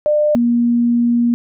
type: tone pair in turn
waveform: sine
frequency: 599 / 237.7 Hz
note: D5 / A#3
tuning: +34 / +34 cents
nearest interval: octave + major third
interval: 1600 cents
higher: first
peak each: -11 dBFS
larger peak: neither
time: 0.06-0.35 / 0.35-1.34 s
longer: second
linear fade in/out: 0 ms
effects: none